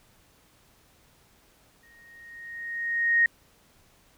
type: tone with exponential growth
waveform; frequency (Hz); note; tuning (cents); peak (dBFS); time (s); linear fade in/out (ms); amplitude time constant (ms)
sine; 1864.7; A#6; 0; -16; 1.83-3.26; 2; 310
effects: pink hiss -61 dBFS RMS until 4.17 s